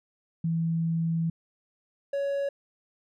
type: tone pair in turn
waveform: sine / triangle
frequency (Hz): 164.81 / 559.2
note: E3 / C#5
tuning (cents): 0 / +15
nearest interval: octave + major sixth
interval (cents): 2115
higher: second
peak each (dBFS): -24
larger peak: neither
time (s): 0.44-1.3 / 2.13-2.49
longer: first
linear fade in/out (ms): 5
effects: none